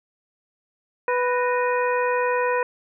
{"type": "harmonic tone with a mistuned harmonic", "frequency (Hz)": 493.9, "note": "B4", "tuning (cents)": 0, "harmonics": [1, 2, 3, 4, 5], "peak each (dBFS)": [-22, -24, -30, -30, -33], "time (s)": [1.08, 2.63], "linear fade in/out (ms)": 2, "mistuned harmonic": 4, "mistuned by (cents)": -110, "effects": []}